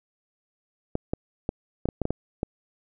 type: clicks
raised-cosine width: 2 ms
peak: -12 dBFS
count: 9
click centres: 0.954 / 1.135 / 1.491 / 1.856 / 1.888 / 2.017 / 2.054 / 2.106 / 2.431 s
effects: none